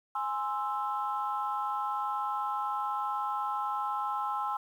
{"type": "chord", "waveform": "sine", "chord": "Ab augmented", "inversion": "none", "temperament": "equal", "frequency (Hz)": [830.6, 1046.5, 1318.5], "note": ["Ab5", "C6", "E6"], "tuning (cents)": [0, 0, 0], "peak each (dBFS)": [-33, -34, -34], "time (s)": [0.15, 4.57], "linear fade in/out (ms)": 5, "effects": ["tanh soft clip ceiling -21 dBFS", "10-bit"]}